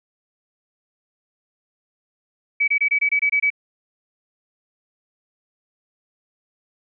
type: tone bursts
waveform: sine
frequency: 2284 Hz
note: D7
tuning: 49 cents flat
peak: -15 dBFS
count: 9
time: 2.6-3.503 s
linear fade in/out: 10 ms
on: 79 ms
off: 24 ms
effects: none